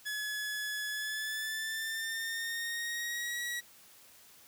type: tone with pitch glide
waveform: sawtooth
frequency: 1701 to 1920.4 Hz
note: G#6 to B6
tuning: +41 to -49 cents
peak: -31 dBFS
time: 0.05-3.61 s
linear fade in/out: 20 ms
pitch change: +210 cents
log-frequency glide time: 0.89-3.42 s
effects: white hiss -58 dBFS RMS until 4.47 s + high-pass 60 Hz 12 dB/octave